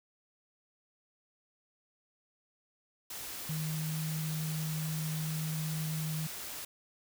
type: tone in noise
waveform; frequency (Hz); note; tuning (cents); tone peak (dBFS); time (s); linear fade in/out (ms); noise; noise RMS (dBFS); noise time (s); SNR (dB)
sine; 156.8; D#3; +14; -33; 3.49-6.27; 5; white; -42; 3.1-6.65; +6
effects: none